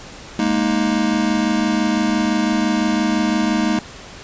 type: chord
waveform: square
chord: Ab suspended second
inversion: none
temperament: just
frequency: 207.7 / 233.6 / 311.5 Hz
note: Ab3 / Bb3 / Eb4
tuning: 0 / +4 / +2 cents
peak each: -21 dBFS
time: 0.39-3.79 s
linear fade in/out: 2 ms
effects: pink hiss -37 dBFS RMS until 4.23 s + resampled to 16000 Hz